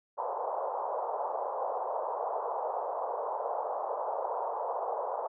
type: band-pass noise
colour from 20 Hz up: white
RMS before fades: -34 dBFS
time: 0.17-5.28 s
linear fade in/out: 20 ms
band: 470 to 1000 Hz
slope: 48 dB/octave
effects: none